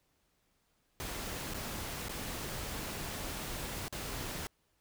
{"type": "noise with dropouts", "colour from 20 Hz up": "pink", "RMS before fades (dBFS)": -40, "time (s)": [1, 4.47], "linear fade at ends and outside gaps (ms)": 0, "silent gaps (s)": [[1.537, 1.544], [2.084, 2.094], [3.882, 3.926]], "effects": ["pink hiss -75 dBFS RMS until 4.8 s"]}